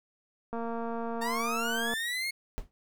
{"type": "click train", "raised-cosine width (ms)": 1, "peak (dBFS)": -23, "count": 326, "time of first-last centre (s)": [0.53, 1.937], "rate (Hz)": 231}
{"type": "linear sweep", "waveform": "30% pulse", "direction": "up", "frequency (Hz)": [900, 2185], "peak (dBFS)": -28, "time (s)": [1.21, 2.31], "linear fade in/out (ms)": 10}
{"type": "noise with exponential decay", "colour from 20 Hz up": "brown", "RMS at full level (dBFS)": -32, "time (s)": [2.58, 2.71], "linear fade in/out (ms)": 0, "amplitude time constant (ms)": 27}
{"effects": []}